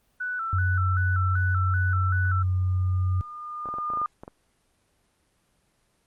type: tone with vibrato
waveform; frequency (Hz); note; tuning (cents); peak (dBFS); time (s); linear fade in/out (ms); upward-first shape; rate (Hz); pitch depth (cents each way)
sine; 1408; F6; +14; -27; 0.2-2.43; 10; square; 2.6; 94
type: tone with pitch glide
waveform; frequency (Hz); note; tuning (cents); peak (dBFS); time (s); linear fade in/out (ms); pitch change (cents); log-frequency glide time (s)
sine; 91.7 to 92.23; F#2 to F#2; -15 to -5; -21; 0.53-3.21; 0; +10; 1.01-2.7
type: tone with exponential growth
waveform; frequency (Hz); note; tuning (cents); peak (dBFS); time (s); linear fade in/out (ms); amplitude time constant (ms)
sine; 1213; D#6; -44; -23; 1.85-4.06; 1; 480
type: clicks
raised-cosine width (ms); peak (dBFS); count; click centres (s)
1; -25; 10; 3.657 / 3.688 / 3.74 / 3.785 / 3.902 / 3.936 / 3.973 / 4.016 / 4.235 / 4.279
effects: pink hiss -68 dBFS RMS until 6.06 s + Opus 24 kbps